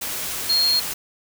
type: tone in noise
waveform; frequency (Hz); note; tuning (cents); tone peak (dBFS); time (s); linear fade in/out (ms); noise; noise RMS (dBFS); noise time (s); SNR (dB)
sine; 4252; C8; +27; -16; 0.49-0.8; 10; white; -28; 0.01-0.94; +9
effects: none